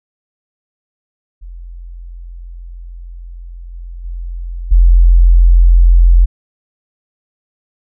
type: tone with level steps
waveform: sine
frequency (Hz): 43.2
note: F1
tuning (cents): -18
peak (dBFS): -27 / -25 / -20 / -3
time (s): 1.41-6.26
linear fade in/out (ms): 20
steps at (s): 3.73 / 4.04 / 4.71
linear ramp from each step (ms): 10
effects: none